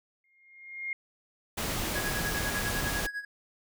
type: tone with exponential growth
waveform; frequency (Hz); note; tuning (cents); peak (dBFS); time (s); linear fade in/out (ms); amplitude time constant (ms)
sine; 2131; C7; +31; -29; 0.24-0.93; 2; 150
type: noise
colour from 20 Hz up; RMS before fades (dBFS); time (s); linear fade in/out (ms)
pink; -32; 1.57-3.07; 10
type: tone with tremolo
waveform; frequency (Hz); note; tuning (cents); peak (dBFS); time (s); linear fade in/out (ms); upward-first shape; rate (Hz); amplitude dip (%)
triangle; 1661.2; G#6; 0; -29; 1.95-3.25; 5; sine; 10; 80
effects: none